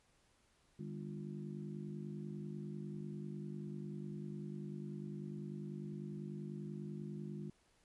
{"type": "harmonic tone with a mistuned harmonic", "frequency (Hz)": 50.1, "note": "G1", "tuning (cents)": 38, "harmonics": [3, 4, 5, 6, 7], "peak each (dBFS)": [-46, -46, -58, -57, -52], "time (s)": [0.79, 7.5], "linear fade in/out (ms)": 5, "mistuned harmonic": 5, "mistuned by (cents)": -28, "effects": ["pink hiss -73 dBFS RMS until 7.84 s", "resampled to 24000 Hz"]}